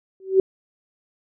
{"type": "tone with exponential growth", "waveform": "sine", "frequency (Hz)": 381.6, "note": "G4", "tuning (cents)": -47, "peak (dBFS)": -8, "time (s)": [0.2, 0.4], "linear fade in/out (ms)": 2, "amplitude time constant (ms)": 43, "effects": []}